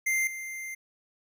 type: tone with level steps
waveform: square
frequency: 2092 Hz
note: C7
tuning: 1 cent flat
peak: -25 / -36 dBFS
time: 0.06-0.75 s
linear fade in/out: 10 ms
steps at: 0.27 s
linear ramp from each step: 2 ms
effects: none